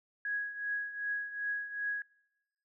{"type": "tone with tremolo", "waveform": "sine", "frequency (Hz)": 1661.2, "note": "G#6", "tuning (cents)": 0, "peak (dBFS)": -30, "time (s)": [0.25, 2.02], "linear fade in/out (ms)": 2, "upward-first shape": "triangle", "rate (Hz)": 2.6, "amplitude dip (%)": 75, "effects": ["noise-tail reverb RT60 1.0 s tail -25 dB re dry"]}